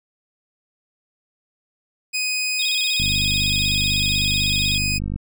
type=tone; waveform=20% pulse; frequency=2500 Hz; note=D#7; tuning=8 cents sharp; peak=-16 dBFS; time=2.13-4.99 s; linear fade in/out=20 ms
type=tone with vibrato; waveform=sine; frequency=3518 Hz; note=A7; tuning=1 cent flat; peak=-22 dBFS; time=2.59-4.78 s; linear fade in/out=5 ms; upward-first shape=square; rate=16 Hz; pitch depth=99 cents each way
type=click train; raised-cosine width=5 ms; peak=-15 dBFS; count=109; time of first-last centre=3-5.16 s; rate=50 Hz
effects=none